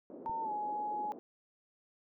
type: band-pass noise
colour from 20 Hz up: white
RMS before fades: -49 dBFS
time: 0.1-1.19 s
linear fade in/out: 0 ms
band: 230 to 530 Hz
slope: 24 dB/octave
type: tone with pitch glide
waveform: sine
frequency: 900 to 839.7 Hz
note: A5 to G#5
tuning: +39 to +19 cents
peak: -34 dBFS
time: 0.26-1.12 s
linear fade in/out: 0 ms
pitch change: -120 cents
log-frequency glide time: 0.42-0.52 s
type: click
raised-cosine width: 3 ms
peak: -36 dBFS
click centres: 0.296 s
effects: none

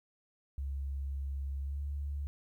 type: tone with pitch glide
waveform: sine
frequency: 68.8 to 71.35 Hz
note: C#2 to D2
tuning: -12 to -49 cents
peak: -34 dBFS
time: 0.58-2.27 s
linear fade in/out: 0 ms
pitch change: +63 cents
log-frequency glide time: 1.61-1.81 s
effects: 12-bit

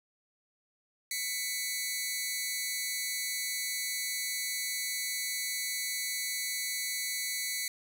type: tone pair together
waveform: 10% pulse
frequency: 2000 / 2225 Hz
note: B6 / C#7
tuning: +21 / +6 cents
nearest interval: major second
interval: 185 cents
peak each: -26 dBFS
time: 1.11-7.68 s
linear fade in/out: 2 ms
effects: none

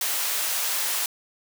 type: high-pass noise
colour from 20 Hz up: white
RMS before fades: -26 dBFS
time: 0.01-1.06 s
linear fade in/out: 2 ms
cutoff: 630 Hz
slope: 12 dB/octave
effects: none

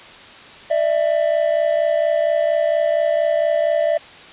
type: tone pair together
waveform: triangle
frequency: 595 / 659.3 Hz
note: D5 / E5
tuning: +22 / 0 cents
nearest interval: major second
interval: 178 cents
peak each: -16 dBFS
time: 0.7-3.98 s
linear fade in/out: 10 ms
effects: white hiss -40 dBFS RMS until 4.32 s + resampled to 8000 Hz

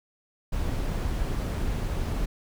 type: noise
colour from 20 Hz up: brown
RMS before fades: -28 dBFS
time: 0.52-2.26 s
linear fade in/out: 10 ms
effects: none

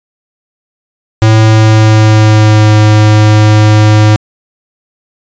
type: tone with pitch glide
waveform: square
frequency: 110 to 106.81 Hz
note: A2 to G#2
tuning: 0 to +49 cents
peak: -3 dBFS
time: 1.22-4.16 s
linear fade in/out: 0 ms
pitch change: -51 cents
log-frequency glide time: 1.4-2.74 s
effects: resampled to 16000 Hz

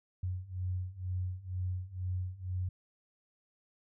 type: beating tone pair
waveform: sine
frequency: 90.4 / 92.5 Hz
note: F#2 / F#2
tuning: -40 / 0 cents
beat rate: 2.1 Hz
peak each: -38 / -36 dBFS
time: 0.23-2.69 s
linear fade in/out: 5 ms
effects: none

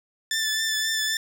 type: tone with vibrato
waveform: 15% pulse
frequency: 1761 Hz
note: A6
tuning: 1 cent sharp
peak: -17 dBFS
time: 0.31-1.17 s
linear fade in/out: 2 ms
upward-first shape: triangle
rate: 3.8 Hz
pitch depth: 28 cents each way
effects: none

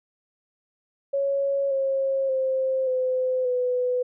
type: tone with pitch steps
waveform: sine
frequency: 554.4 / 539.9 / 525.7 / 511.9 / 498.5 Hz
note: C#5 / C#5 / C5 / C5 / B4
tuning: 0 / -46 / +8 / -38 / +16 cents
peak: -21 dBFS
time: 1.13-4.03 s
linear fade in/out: 10 ms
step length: 580 ms
effects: none

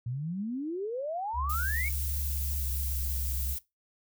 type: exponential sweep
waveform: sine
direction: up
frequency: 114.9 to 2276 Hz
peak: -31 dBFS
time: 0.06-1.89 s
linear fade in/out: 5 ms
type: tone with pitch glide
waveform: sine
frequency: 70.6 to 66.25 Hz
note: C#2 to C2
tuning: +32 to +22 cents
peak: -31 dBFS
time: 1.33-3.57 s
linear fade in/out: 50 ms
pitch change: -110 cents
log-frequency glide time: 2.27-3.16 s
type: noise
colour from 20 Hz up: violet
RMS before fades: -36 dBFS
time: 1.49-3.59 s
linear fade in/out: 10 ms
effects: noise-tail reverb RT60 0.2 s tail -19 dB re dry

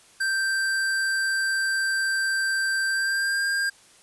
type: tone with pitch glide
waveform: square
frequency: 1568 to 1602.8 Hz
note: G6 to G6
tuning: 0 to +38 cents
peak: -23 dBFS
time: 0.2-3.7 s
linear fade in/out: 10 ms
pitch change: +38 cents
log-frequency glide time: 2.88-3.45 s
effects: white hiss -54 dBFS RMS until 4.02 s + resampled to 24000 Hz

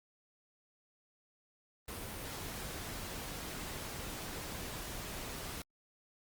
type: noise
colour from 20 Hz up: pink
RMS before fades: -43 dBFS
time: 1.88-5.62 s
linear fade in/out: 2 ms
effects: Opus 32 kbps

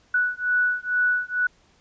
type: beating tone pair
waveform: sine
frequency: 1476 / 1478.2 Hz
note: F#6 / F#6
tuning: -5 / -2 cents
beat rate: 2.2 Hz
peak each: -23 dBFS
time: 0.14-1.47 s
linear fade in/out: 5 ms
effects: pink hiss -60 dBFS RMS until 1.8 s + resampled to 16000 Hz

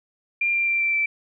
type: tone with pitch steps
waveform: sine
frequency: 2390 / 2375 / 2360 / 2345 / 2330 Hz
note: D7 / D7 / D7 / D7 / D7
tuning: +30 / +19 / +8 / -3 / -14 cents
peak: -19 dBFS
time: 0.41-1.06 s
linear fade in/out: 5 ms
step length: 130 ms
effects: none

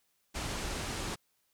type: low-pass noise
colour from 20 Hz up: pink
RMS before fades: -37 dBFS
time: 0.34-1.16 s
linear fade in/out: 20 ms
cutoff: 9600 Hz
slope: 24 dB/octave
effects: white hiss -75 dBFS RMS until 1.53 s

